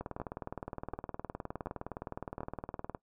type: two click trains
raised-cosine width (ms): 1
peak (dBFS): -24 / -24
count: 4 / 58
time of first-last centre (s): 0.2-2.406 / 0.01-2.948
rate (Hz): 1.36 / 19.4
effects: noise-tail reverb RT60 0.1 s tail -19 dB re dry